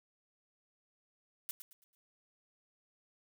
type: noise with echo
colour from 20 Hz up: blue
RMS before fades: -40 dBFS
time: 1.49-1.51 s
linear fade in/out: 0 ms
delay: 110 ms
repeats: 4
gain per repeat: -9 dB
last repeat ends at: 1.95 s
effects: none